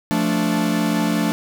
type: chord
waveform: 45% pulse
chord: D minor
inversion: first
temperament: equal with one note detuned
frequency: 174.61 / 220 / 291.8 Hz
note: F3 / A3 / D4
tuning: 0 / 0 / -11 cents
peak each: -23 / -21 / -22 dBFS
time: 0.11-1.32 s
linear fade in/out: 0 ms
effects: none